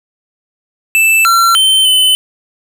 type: tone with pitch steps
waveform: square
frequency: 2644 / 1360 / 3095 / 3032 Hz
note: E7 / F6 / G7 / F#7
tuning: +5 / -46 / -23 / +42 cents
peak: -7 dBFS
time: 0.95-2.15 s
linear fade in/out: 0 ms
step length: 300 ms
effects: none